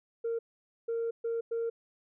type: tone bursts at uneven times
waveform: sine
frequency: 461.3 Hz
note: A#4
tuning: 18 cents flat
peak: -28 dBFS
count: 4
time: 0.24-0.39 / 0.88-1.11 / 1.24-1.41 / 1.51-1.7 s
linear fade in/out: 10 ms
effects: tanh soft clip ceiling -27 dBFS